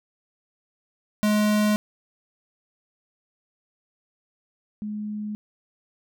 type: tone pair in turn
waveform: square / sine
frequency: 210.6 / 210.6 Hz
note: G#3 / G#3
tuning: +24 / +24 cents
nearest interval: unison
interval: 0 cents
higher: neither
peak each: -19 / -28 dBFS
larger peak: first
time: 1.23-1.76 / 4.82-5.35 s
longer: neither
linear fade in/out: 0 ms
effects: none